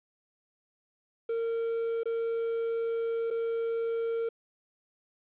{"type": "tone with dropouts", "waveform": "triangle", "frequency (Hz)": 459, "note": "A#4", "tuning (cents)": -27, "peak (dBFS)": -26, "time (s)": [1.29, 4.29], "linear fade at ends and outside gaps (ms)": 5, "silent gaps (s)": [[2.034, 2.056], [3.304, 3.309]], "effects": ["resampled to 8000 Hz", "10-bit"]}